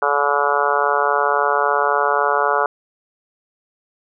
harmonic tone, 143.7 Hz, D3, 37 cents flat, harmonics 3 / 4 / 5 / 6 / 7 / 8 / 9 / 10, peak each -23 / -23 / -23 / -23 / -23 / -23 / -23 / -23 dBFS, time 0.02-2.66 s, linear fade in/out 2 ms, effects none

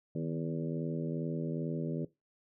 harmonic tone with a mistuned harmonic, 82.41 Hz, E2, in tune, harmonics 2 / 3 / 4 / 5 / 6 / 7, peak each -35 / -39 / -41 / -43 / -45 / -46 dBFS, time 0.15-2.05 s, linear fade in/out 5 ms, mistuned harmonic 2, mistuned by -77 cents, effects noise-tail reverb RT60 0.2 s tail -18 dB re dry

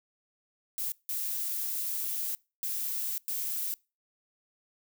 violet noise bursts at uneven times, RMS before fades -33 dBFS, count 4, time 0.78-0.92 / 1.09-2.35 / 2.63-3.18 / 3.28-3.74 s, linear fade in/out 0 ms, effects noise-tail reverb RT60 0.3 s tail -25 dB re dry

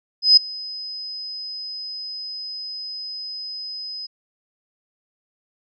sine tone with ADSR envelope, 5040 Hz, D#8, 21 cents sharp, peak -6 dBFS, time 0.22-4.07 s, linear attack 150 ms, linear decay 6 ms, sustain -23 dB, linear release 16 ms, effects none

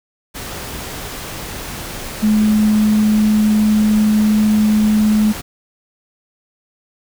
sine tone in noise, 213.4 Hz, G#3, 47 cents sharp, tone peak -10 dBFS, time 2.22-5.33 s, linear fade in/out 20 ms, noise pink, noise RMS -28 dBFS, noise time 0.34-5.42 s, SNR +15 dB, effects none

